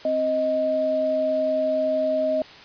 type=tone pair together; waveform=sine; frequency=263.2 / 626 Hz; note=C4 / D#5; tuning=+10 / +10 cents; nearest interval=octave + minor third; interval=1500 cents; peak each=-29 / -20 dBFS; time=0.05-2.42 s; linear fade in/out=2 ms; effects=white hiss -44 dBFS RMS until 2.64 s + resampled to 11025 Hz